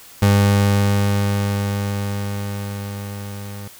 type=tone with level ramp; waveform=30% pulse; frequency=100.8 Hz; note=G2; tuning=49 cents sharp; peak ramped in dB=-8 to -28 dBFS; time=0.22-3.68 s; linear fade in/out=5 ms; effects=white hiss -43 dBFS RMS until 3.79 s